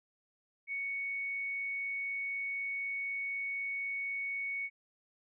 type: tone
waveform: sine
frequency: 2224 Hz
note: C#7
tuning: 5 cents sharp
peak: -34 dBFS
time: 0.67-4.7 s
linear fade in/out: 50 ms
effects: none

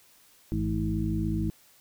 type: harmonic tone with a mistuned harmonic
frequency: 53.5 Hz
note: A1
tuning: 48 cents flat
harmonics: 1 / 2 / 3 / 4 / 6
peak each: -32 / -32 / -32 / -32 / -32 dBFS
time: 0.52-1.5 s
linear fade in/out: 0 ms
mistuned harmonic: 2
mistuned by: -66 cents
effects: white hiss -59 dBFS RMS until 1.8 s

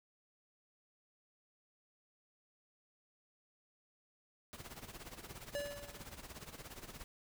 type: noise with tremolo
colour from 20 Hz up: pink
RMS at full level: -48 dBFS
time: 4.53-7.04 s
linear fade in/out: 0 ms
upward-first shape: sine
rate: 17 Hz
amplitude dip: 75%
type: tone with exponential decay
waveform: square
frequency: 575 Hz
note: D5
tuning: 37 cents flat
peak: -36 dBFS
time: 5.55-6.2 s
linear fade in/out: 0 ms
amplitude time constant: 140 ms
effects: none

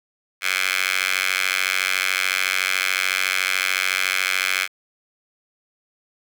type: tone with high-pass filter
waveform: 10% pulse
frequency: 93.8 Hz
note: F#2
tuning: 24 cents sharp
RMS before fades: -22 dBFS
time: 0.41-4.68 s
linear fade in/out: 50 ms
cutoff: 2000 Hz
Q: 2.7
effects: none

